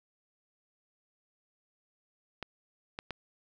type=clicks; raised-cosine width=0.3 ms; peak=-21 dBFS; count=3; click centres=2.427 / 2.989 / 3.107 s; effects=none